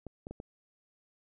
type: clicks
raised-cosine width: 2 ms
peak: -28 dBFS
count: 4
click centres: 0.067 / 0.269 / 0.31 / 0.401 s
effects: none